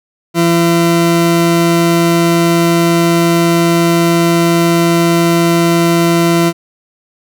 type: tone pair together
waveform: 40% pulse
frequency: 169.1 / 338.2 Hz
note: E3 / E4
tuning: +44 / +44 cents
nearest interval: octave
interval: 1200 cents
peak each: -11 dBFS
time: 0.34-6.53 s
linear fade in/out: 50 ms
effects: none